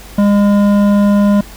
sine tone with hard clipping, 203.5 Hz, G#3, 35 cents flat, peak -9 dBFS, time 0.18-1.41 s, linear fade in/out 5 ms, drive 11 dB, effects added 49 Hz sine -33 dBFS peak until 1.56 s + pink hiss -36 dBFS RMS until 1.56 s

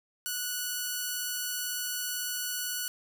5% pulse tone, 1474 Hz, F#6, 7 cents flat, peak -20 dBFS, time 0.26-2.88 s, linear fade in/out 0 ms, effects none

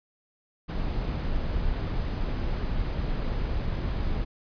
brown noise, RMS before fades -28 dBFS, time 0.68-4.25 s, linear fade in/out 20 ms, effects resampled to 11025 Hz

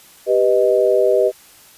sine chord, G augmented, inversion none, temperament equal, 392 / 493.9 / 622.3 Hz, G4 / B4 / D#5, 0 / 0 / 0 cents, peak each -16 dBFS, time 0.26-1.32 s, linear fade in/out 50 ms, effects white hiss -46 dBFS RMS until 1.77 s + resampled to 32000 Hz

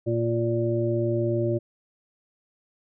harmonic tone, 116.54 Hz, A#2, in tune, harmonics 1 / 2 / 3 / 5, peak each -26 / -33 / -25 / -29 dBFS, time 0.06-1.59 s, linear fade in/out 20 ms, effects none

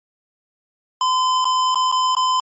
square tone with dropouts, 1022 Hz, C6, 41 cents flat, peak -16 dBFS, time 1.01-2.4 s, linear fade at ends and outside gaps 2 ms, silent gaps 1.445-1.453 / 1.746-1.756 / 1.916-1.924 / 2.151-2.167 s, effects MP3 32 kbps

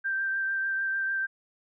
sine tone with vibrato, 1571 Hz, G6, 3 cents sharp, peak -26 dBFS, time 0.04-1.27 s, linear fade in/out 20 ms, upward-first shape triangle, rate 6.7 Hz, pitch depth 19 cents each way, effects none

